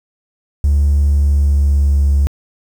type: tone with pitch glide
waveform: triangle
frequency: 71.9 to 70.46 Hz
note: D2 to C#2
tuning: -36 to +29 cents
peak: -6 dBFS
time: 0.64-2.27 s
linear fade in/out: 0 ms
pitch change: -35 cents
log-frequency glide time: 1.03-2.1 s
effects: tanh soft clip ceiling -5 dBFS + 7-bit